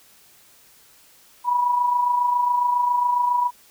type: tone with amplitude modulation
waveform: sine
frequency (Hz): 976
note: B5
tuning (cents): -21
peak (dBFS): -15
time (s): 1.44-3.51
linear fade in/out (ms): 50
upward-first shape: sine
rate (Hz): 27.3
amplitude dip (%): 50
effects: white hiss -53 dBFS RMS until 3.7 s